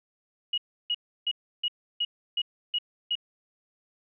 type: tone bursts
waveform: sine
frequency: 2897 Hz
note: F#7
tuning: 37 cents flat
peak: -24 dBFS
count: 8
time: 0.53-3.154 s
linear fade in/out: 5 ms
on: 48 ms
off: 320 ms
effects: none